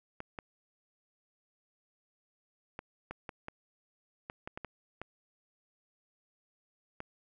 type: clicks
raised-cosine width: 0.5 ms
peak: -25 dBFS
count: 12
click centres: 0.204 / 0.388 / 2.791 / 3.11 / 3.292 / 3.484 / 4.299 / 4.475 / 4.575 / 4.647 / 5.016 / 7.004 s
effects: none